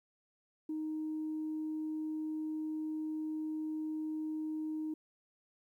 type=tone; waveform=sine; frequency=311.1 Hz; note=D#4; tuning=in tune; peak=-34 dBFS; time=0.69-4.94 s; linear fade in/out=5 ms; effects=tanh soft clip ceiling -31 dBFS + 12-bit